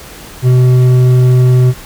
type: tone with hard clipping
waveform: triangle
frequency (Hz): 126.2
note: B2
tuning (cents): +38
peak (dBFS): -6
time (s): 0.42-1.74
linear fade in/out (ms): 50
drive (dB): 10
effects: pink hiss -32 dBFS RMS until 1.85 s